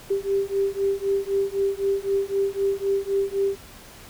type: beating tone pair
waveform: sine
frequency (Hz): 392.1 / 396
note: G4 / G4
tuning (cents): 0 / +18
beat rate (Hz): 3.9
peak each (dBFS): -24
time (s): 0.1-3.56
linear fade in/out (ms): 10
effects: pink hiss -45 dBFS RMS until 4.09 s